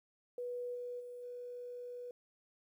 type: tone with level steps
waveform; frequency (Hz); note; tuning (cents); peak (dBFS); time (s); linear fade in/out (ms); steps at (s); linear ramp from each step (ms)
sine; 489.5; B4; -15; -38 / -40 / -45 / -43; 0.38-2.11; 2; 0.74 / 0.99 / 1.22; 20
effects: 12-bit